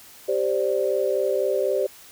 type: chord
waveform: sine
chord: G suspended fourth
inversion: none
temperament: equal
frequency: 392 / 523.3 / 587.3 Hz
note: G4 / C5 / D5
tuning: 0 / 0 / 0 cents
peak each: -24 / -24 / -25 dBFS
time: 0.28-1.87 s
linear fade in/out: 10 ms
effects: white hiss -47 dBFS RMS until 2.11 s